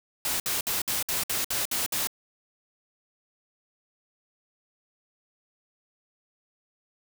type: noise bursts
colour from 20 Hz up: white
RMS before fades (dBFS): -28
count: 9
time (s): 0.25-2.072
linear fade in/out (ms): 2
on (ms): 150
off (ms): 59
effects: none